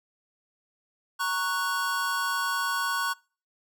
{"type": "chord", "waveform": "square", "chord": "F# major", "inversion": "first", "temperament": "equal", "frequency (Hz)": [932.3, 1108.7, 1480], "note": ["A#5", "C#6", "F#6"], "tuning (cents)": [0, 0, 0], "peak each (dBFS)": [-35, -30, -30], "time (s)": [1.19, 3.14], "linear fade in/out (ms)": 20, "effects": ["noise-tail reverb RT60 0.4 s tail -26 dB re dry"]}